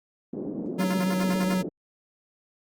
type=band-pass noise; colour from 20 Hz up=white; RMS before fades=-33 dBFS; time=0.33-1.69 s; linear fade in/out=5 ms; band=190 to 380 Hz; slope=24 dB/octave
type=tone with vibrato; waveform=square; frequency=186.5 Hz; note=F#3; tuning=14 cents sharp; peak=-24 dBFS; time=0.78-1.63 s; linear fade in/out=20 ms; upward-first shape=square; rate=7.1 Hz; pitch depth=11 cents each way
type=tone bursts; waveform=10% pulse; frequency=350 Hz; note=F4; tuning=4 cents sharp; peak=-23 dBFS; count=8; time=0.8-1.541 s; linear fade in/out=5 ms; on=41 ms; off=59 ms
effects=Opus 48 kbps